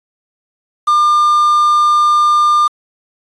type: tone with quantisation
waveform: triangle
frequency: 1200 Hz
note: D6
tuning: 37 cents sharp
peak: -6 dBFS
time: 0.87-2.68 s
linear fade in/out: 10 ms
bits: 5
effects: resampled to 22050 Hz